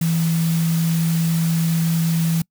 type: tone in noise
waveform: sine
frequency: 164.7 Hz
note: E3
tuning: 1 cent flat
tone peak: -16 dBFS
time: 0.01-2.42 s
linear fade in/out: 5 ms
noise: white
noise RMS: -31 dBFS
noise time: 0.01-2.42 s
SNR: +12 dB
effects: noise-tail reverb RT60 0.1 s tail -26 dB re dry